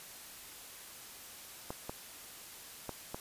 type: clicks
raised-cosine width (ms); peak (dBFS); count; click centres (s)
1; -24; 4; 1.705 / 1.895 / 2.893 / 3.145
effects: white hiss -50 dBFS RMS until 3.2 s + resampled to 32000 Hz